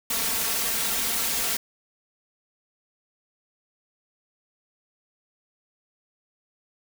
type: noise with comb filter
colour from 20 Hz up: white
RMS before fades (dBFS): -26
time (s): 0.1-1.57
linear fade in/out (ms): 5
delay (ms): 4.4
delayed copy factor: +0.8
effects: none